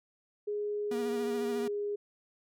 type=tone with pitch glide; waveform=sine; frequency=415.3 to 411 Hz; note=G#4 to G#4; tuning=0 to -18 cents; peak=-31 dBFS; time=0.47-1.96 s; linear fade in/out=10 ms; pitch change=-18 cents; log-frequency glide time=0.95-1.46 s
type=tone with vibrato; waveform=45% pulse; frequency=238.6 Hz; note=A#3; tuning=41 cents sharp; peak=-35 dBFS; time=0.91-1.68 s; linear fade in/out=5 ms; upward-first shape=triangle; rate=14 Hz; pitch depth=44 cents each way
effects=none